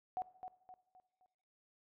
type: tone with echo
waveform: sine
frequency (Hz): 740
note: F#5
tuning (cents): 0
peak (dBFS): -35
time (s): 0.17-0.22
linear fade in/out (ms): 0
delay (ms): 260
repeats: 4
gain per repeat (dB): -8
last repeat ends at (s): 1.26
effects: noise-tail reverb RT60 0.9 s tail -18 dB re dry